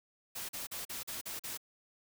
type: noise bursts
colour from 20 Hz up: white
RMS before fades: -41 dBFS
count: 7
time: 0.35-1.576 s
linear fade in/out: 10 ms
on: 140 ms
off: 41 ms
effects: none